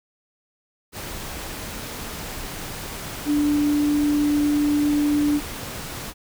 sine tone in noise, 293.7 Hz, D4, in tune, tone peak -17 dBFS, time 3.25-5.41 s, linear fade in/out 50 ms, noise pink, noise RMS -33 dBFS, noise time 0.92-6.14 s, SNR +13 dB, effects none

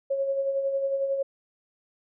sine tone with tremolo, 547 Hz, C#5, 23 cents flat, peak -22 dBFS, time 0.1-1.23 s, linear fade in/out 10 ms, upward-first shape sine, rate 11 Hz, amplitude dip 45%, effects none

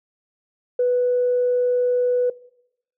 sine tone, 493.9 Hz, B4, in tune, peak -15 dBFS, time 0.79-2.3 s, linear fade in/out 5 ms, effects noise-tail reverb RT60 0.8 s tail -21 dB re dry + tanh soft clip ceiling -11 dBFS

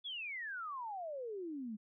sine exponential sweep, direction down, 3488 to 204.4 Hz, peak -40 dBFS, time 0.04-1.77 s, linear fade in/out 20 ms, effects none

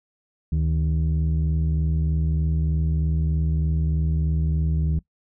sine tone pair together, 74.4 / 157.65 Hz, D2 / D#3, +23 / +23 cents, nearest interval octave + minor second, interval 1300 cents, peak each -19 / -21 dBFS, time 0.52-4.99 s, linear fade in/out 5 ms, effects noise-tail reverb RT60 0.1 s tail -21 dB re dry + tanh soft clip ceiling -16 dBFS

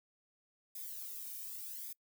violet noise with flanger, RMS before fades -45 dBFS, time 0.75-1.93 s, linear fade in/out 5 ms, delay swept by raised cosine 0.69 to 1.5 ms, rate 0.85 Hz, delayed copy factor -0.95, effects noise-tail reverb RT60 0.1 s tail -25 dB re dry

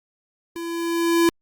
square tone with level ramp, 336.9 Hz, E4, 38 cents sharp, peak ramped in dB -30 to -14 dBFS, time 0.56-1.29 s, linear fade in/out 0 ms, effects Opus 48 kbps

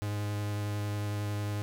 45% pulse tone with vibrato, 103.6 Hz, G#2, 4 cents flat, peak -31 dBFS, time 0.02-1.62 s, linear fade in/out 0 ms, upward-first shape sine, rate 11 Hz, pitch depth 10 cents each way, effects 12-bit

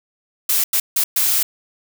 blue noise bursts at uneven times, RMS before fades -17 dBFS, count 4, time 0.49-0.64 / 0.73-0.8 / 0.96-1.04 / 1.16-1.43 s, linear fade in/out 5 ms, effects none

